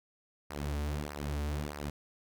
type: tone with flanger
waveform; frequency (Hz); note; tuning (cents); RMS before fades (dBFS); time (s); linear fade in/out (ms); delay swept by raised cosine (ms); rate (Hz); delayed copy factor
sawtooth; 73.42; D2; 0; -36; 0.5-1.9; 5; 0.27 to 6.17; 1.6; -0.75
effects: none